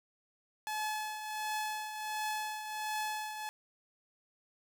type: tone with tremolo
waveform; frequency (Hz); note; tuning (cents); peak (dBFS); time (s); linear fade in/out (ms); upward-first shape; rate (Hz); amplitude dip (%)
sawtooth; 857; A5; -46; -29; 0.67-3.49; 0; triangle; 1.4; 60
effects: none